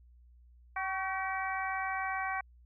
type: harmonic tone with a mistuned harmonic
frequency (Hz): 382.5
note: G4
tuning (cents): -42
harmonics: 2 / 3 / 4 / 5 / 6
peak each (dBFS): -36 / -38 / -39 / -40 / -41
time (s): 0.76-2.41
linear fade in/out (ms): 5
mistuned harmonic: 3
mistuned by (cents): -37
effects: added 60 Hz sine -56 dBFS peak until 2.65 s